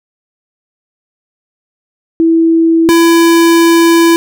sine / square tone pair in turn, 328.5 / 334.4 Hz, E4 / E4, -6 / +25 cents, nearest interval unison, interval 31 cents, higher second, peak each -5 dBFS, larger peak neither, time 2.2-2.89 / 2.89-4.16 s, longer second, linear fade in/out 0 ms, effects none

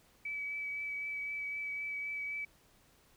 sine tone with vibrato, 2291 Hz, D7, 44 cents flat, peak -36 dBFS, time 0.25-2.45 s, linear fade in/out 5 ms, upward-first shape triangle, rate 3.9 Hz, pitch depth 16 cents each way, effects pink hiss -66 dBFS RMS until 3.16 s

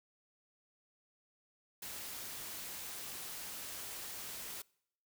white noise, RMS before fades -45 dBFS, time 1.82-4.62 s, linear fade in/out 5 ms, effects noise-tail reverb RT60 0.7 s tail -25 dB re dry

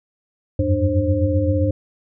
sine tone cluster, 84.4 / 92.3 / 99.8 / 297.8 / 530 Hz, E2 / F#2 / G2 / D4 / C5, +41 / -4 / +32 / +24 / +22 cents, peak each -22 dBFS, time 0.59-1.71 s, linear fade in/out 5 ms, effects none

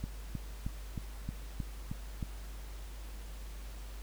click train, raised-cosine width 5 ms, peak -24 dBFS, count 8, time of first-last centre 0.04-2.228 s, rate 3.2 Hz, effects added 50 Hz sine -42 dBFS peak until 4.02 s + pink hiss -54 dBFS RMS until 4.02 s

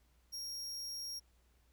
40% pulse tone, 5588 Hz, F8, in tune, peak -40 dBFS, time 0.32-1.2 s, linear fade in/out 20 ms, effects added 60 Hz sine -68 dBFS peak until 1.72 s + pink hiss -75 dBFS RMS until 1.72 s

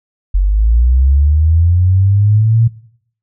sine linear sweep, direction up, 45 to 116.54 Hz, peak -7 dBFS, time 0.34-2.68 s, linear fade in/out 10 ms, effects noise-tail reverb RT60 0.6 s tail -18 dB re dry

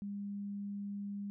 sine tone, 201.8 Hz, G#3, 49 cents flat, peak -38 dBFS, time 0.02-1.3 s, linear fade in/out 0 ms, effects none

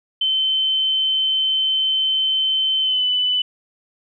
sine tone with pitch glide, 3077 to 2995 Hz, G7 to F#7, -33 to +20 cents, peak -16 dBFS, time 0.21-3.42 s, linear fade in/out 5 ms, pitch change -47 cents, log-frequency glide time 2.81-3.07 s, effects none

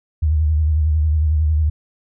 sine tone with vibrato, 77.1 Hz, D#2, 15 cents flat, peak -13 dBFS, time 0.22-1.7 s, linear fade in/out 10 ms, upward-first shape sine, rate 11 Hz, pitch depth 69 cents each way, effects none

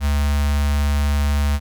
square tone with notch filter, 71.9 Hz, D2, 36 cents flat, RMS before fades -18 dBFS, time 0-1.6 s, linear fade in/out 50 ms, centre 380 Hz, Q 0.74, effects none

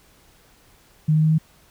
sine tone with pitch steps, 154.5 / 155.66 / 156.84 / 158.02 Hz, D#3 / D#3 / D#3 / D#3, -12 / +1 / +14 / +27 cents, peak -14 dBFS, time 1.08-1.384 s, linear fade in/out 10 ms, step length 76 ms, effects pink hiss -55 dBFS RMS until 1.7 s

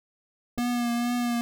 clicks, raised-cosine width 2 ms, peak -24 dBFS, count 2, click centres 0.577 / 0.588 s
square tone with vibrato, 240 Hz, B3, 49 cents flat, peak -25 dBFS, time 0.58-1.41 s, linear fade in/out 0 ms, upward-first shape triangle, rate 2.2 Hz, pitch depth 31 cents each way
effects none

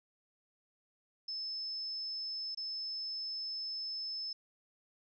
sine tone with dropouts, 5240 Hz, E8, 11 cents flat, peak -37 dBFS, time 1.28-4.33 s, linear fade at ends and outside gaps 5 ms, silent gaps 2.548-2.573 s, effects none

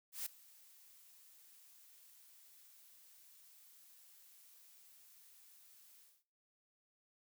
blue noise with ADSR envelope, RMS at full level -40 dBFS, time 0.12-6.24 s, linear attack 140 ms, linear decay 8 ms, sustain -23 dB, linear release 250 ms, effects noise-tail reverb RT60 0.5 s tail -20 dB re dry

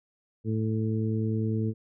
harmonic tone, 110 Hz, A2, in tune, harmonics 1 / 2 / 3 / 4, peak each -27 / -30 / -35 / -36 dBFS, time 0.44-1.74 s, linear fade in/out 50 ms, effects none

